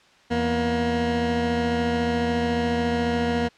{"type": "tone pair together", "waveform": "20% pulse", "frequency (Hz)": [83.83, 237.4], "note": ["E2", "A#3"], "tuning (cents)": [30, 32], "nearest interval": "octave + tritone", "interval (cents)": 1802, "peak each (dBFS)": [-24, -17], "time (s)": [0.3, 3.49], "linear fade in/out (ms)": 20, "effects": ["white hiss -55 dBFS RMS until 3.57 s", "low-pass 4000 Hz 12 dB/octave"]}